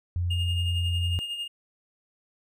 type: tone with pitch glide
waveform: sine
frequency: 88 to 87.44 Hz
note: F2 to F2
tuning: +14 to +3 cents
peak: -24 dBFS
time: 0.16-1.19 s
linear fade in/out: 0 ms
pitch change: -11 cents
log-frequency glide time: 0.36-0.65 s
type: tone with tremolo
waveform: triangle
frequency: 2833 Hz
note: F7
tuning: 24 cents sharp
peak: -27 dBFS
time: 0.3-1.48 s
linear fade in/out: 10 ms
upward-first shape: sine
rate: 11 Hz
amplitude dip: 50%
effects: none